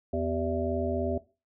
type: harmonic tone with a mistuned harmonic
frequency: 83.2 Hz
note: E2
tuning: 17 cents sharp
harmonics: 1 / 3 / 5 / 7 / 8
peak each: -33 / -33 / -33 / -33 / -33 dBFS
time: 0.13-1.18 s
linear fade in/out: 5 ms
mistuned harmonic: 5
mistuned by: -110 cents
effects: noise-tail reverb RT60 0.3 s tail -18 dB re dry